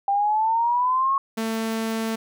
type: exponential sweep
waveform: sine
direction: up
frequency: 790 to 1104 Hz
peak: -18 dBFS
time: 0.08-1.18 s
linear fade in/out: 2 ms
type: tone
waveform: sawtooth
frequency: 223.6 Hz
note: A3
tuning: 28 cents sharp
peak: -20 dBFS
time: 1.37-2.16 s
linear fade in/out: 10 ms
effects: none